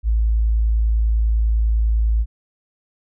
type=tone; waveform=sine; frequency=55 Hz; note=A1; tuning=in tune; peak=-14 dBFS; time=0.03-2.26 s; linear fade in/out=50 ms; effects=none